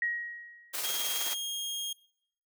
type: tone with exponential decay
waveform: sine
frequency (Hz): 1894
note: A#6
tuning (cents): +27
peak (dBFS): -26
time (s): 0.02-0.9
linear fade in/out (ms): 2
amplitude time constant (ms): 190
type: noise with tremolo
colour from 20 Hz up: white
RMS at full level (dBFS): -33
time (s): 0.73-1.35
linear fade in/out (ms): 20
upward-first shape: square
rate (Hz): 19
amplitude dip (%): 30
type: tone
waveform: sawtooth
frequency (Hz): 3248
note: G#7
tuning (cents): -39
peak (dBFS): -30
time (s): 0.84-1.93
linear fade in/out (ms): 5
effects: noise-tail reverb RT60 0.7 s tail -23 dB re dry + high-pass 400 Hz 12 dB/octave